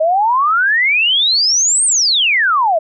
sine exponential two-way sweep, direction up then down, 612 to 8870 to 612 Hz, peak -10 dBFS, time 0-2.79 s, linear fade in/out 10 ms, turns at 1.85 s, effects none

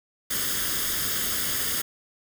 white noise with comb filter, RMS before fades -27 dBFS, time 0.3-1.82 s, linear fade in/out 10 ms, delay 0.6 ms, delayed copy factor +0.65, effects none

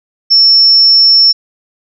sine tone, 5400 Hz, E8, 41 cents sharp, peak -3 dBFS, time 0.3-1.33 s, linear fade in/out 20 ms, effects none

